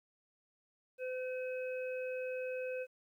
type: harmonic tone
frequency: 510 Hz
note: C5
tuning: 44 cents flat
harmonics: 1 / 3 / 5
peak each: -37 / -50 / -47 dBFS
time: 0.98-2.87 s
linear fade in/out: 50 ms
effects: 12-bit